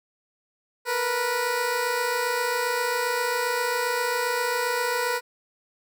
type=tone pair together; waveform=15% pulse; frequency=462.5 / 490 Hz; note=A#4 / B4; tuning=-14 / -14 cents; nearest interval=minor second; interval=100 cents; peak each=-24 / -18 dBFS; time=0.85-5.21 s; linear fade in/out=50 ms; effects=none